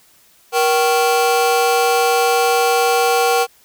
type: ring-modulated tone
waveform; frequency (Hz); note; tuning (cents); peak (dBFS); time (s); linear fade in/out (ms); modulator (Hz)
35% pulse; 622.3; D#5; 0; -8; 0.52-3.47; 50; 148
effects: white hiss -52 dBFS RMS until 3.64 s